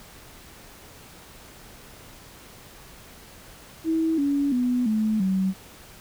sine tone with pitch steps, 323.1 / 282.9 / 247.7 / 216.9 / 189.91 Hz, E4 / C#4 / B3 / A3 / F#3, -35 / +35 / +5 / -25 / +45 cents, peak -20 dBFS, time 3.84-5.54 s, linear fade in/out 50 ms, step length 340 ms, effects pink hiss -47 dBFS RMS until 6 s

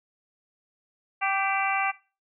harmonic tone with a mistuned harmonic, 390 Hz, G4, 9 cents flat, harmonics 2 / 3 / 4 / 5 / 6 / 7, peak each -27 / -30 / -33 / -32 / -30 / -33 dBFS, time 1.21-1.92 s, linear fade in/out 20 ms, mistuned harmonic 5, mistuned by +45 cents, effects noise-tail reverb RT60 0.3 s tail -18 dB re dry

